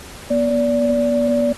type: tone pair together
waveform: sine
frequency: 241.8 / 579 Hz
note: B3 / D5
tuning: -36 / -25 cents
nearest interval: octave + minor third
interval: 1511 cents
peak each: -18 / -16 dBFS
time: 0.3-1.53 s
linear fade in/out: 10 ms
effects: pink hiss -38 dBFS RMS until 1.57 s + AAC 32 kbps